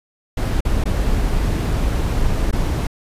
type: noise with dropouts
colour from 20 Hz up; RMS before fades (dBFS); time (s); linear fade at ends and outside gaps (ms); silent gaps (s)
brown; -18; 0.37-2.87; 5; 0.607-0.65 / 0.84-0.855 / 2.511-2.527
effects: resampled to 32000 Hz